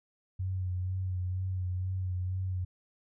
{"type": "tone with vibrato", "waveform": "sine", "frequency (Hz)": 92.3, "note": "F#2", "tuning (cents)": -4, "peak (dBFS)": -30, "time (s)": [0.39, 2.65], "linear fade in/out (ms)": 10, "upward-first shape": "sine", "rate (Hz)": 2.1, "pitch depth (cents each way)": 31, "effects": []}